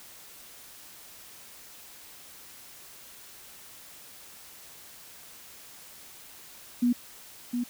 sine tone with echo, 242.8 Hz, B3, 29 cents flat, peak -20 dBFS, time 6.82-6.93 s, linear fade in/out 10 ms, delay 710 ms, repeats 1, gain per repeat -6 dB, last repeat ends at 7.64 s, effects white hiss -49 dBFS RMS until 7.69 s

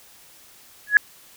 sine tone with exponential growth, 1682 Hz, G#6, 22 cents sharp, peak -5 dBFS, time 0.87-0.97 s, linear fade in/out 1 ms, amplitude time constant 21 ms, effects white hiss -50 dBFS RMS until 1.36 s

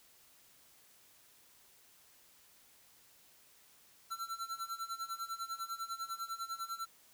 square tone with tremolo, 1349 Hz, E6, 40 cents sharp, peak -37 dBFS, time 4.1-6.86 s, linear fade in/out 20 ms, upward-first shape sine, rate 10 Hz, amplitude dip 85%, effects white hiss -64 dBFS RMS until 7.13 s

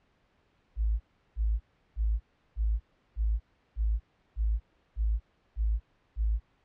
sine tone bursts, 54 Hz, A1, 32 cents flat, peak -24 dBFS, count 10, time 0.76-6.4 s, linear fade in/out 50 ms, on 240 ms, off 360 ms, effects pink hiss -69 dBFS RMS until 6.64 s + low-pass 3000 Hz 12 dB/octave

